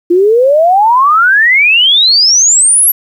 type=exponential sweep; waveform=sine; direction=up; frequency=338.3 to 11890 Hz; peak=-4 dBFS; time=0.1-2.92 s; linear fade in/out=10 ms; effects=7-bit